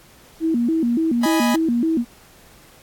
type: tone with vibrato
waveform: sine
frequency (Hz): 277.2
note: C#4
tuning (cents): 0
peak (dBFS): -16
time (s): 0.4-2.05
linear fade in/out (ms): 50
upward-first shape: square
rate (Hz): 3.5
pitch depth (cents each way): 270
type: chord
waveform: sawtooth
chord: G# minor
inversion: second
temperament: equal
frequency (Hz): 622.3 / 830.6 / 987.8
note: D#5 / G#5 / B5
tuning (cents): 0 / 0 / 0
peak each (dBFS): -21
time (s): 1.23-1.56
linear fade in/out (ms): 5
effects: pink hiss -49 dBFS RMS until 2.82 s + AAC 64 kbps